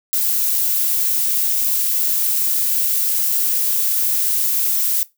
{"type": "noise", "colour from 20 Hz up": "violet", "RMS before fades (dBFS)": -18, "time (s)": [0.13, 5.03], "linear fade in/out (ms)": 0, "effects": ["noise-tail reverb RT60 0.2 s tail -19 dB re dry"]}